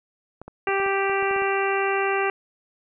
clicks, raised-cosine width 1 ms, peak -24 dBFS, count 10, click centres 0.416 / 0.48 / 0.686 / 0.8 / 0.863 / 1.097 / 1.226 / 1.311 / 1.363 / 1.42 s
harmonic tone, 392 Hz, G4, in tune, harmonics 1 / 2 / 3 / 4 / 5 / 6 / 7, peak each -24 / -27 / -29 / -30 / -31 / -32 / -32 dBFS, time 0.67-2.3 s, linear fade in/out 2 ms
effects none

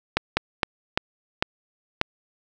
slowing click train, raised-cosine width 0.3 ms, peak -3 dBFS, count 6, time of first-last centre 0.17-2.014 s, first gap 200 ms, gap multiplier 1.31, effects none

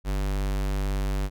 square tone, 49 Hz, G1, in tune, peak -25 dBFS, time 0.04-1.3 s, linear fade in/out 50 ms, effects none

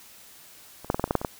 clicks, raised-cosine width 1 ms, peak -26 / -8 / -11 / -12 / -8 / -30 / -8 / -6 / -19 / -11 dBFS, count 10, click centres 0.846 / 0.901 / 0.945 / 0.996 / 1.041 / 1.077 / 1.109 / 1.153 / 1.215 / 1.248 s, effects white hiss -50 dBFS RMS until 1.39 s

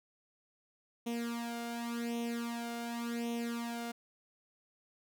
sawtooth tone with flanger, 234.9 Hz, A#3, 13 cents sharp, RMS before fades -38 dBFS, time 1.06-3.92 s, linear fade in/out 10 ms, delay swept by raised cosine 0.32 to 1.42 ms, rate 0.89 Hz, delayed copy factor +0.8, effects none

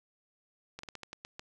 slowing click train, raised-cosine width 0.2 ms, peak -25 dBFS, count 8, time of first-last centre 0.79-1.395 s, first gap 44 ms, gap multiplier 1.22, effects none

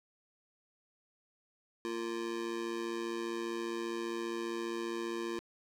square tone with amplitude modulation, 346.2 Hz, F4, 15 cents flat, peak -32 dBFS, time 1.85-5.39 s, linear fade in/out 0 ms, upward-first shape sine, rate 115 Hz, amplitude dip 90%, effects low-pass 7000 Hz 12 dB/octave + 10-bit

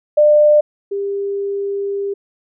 sine tone pair in turn, 598 / 399.1 Hz, D5 / G4, +31 / +31 cents, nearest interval perfect fifth, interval 700 cents, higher first, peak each -7 / -18 dBFS, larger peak first, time 0.17-0.61 / 0.91-2.14 s, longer second, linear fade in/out 10 ms, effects none

